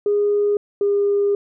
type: tone pair in turn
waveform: sine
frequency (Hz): 411.2 / 404.6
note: G#4 / G#4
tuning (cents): -17 / -45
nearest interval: unison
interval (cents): 28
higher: first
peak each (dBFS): -14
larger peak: neither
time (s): 0.06-0.57 / 0.81-1.35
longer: second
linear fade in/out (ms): 2
effects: tanh soft clip ceiling -10 dBFS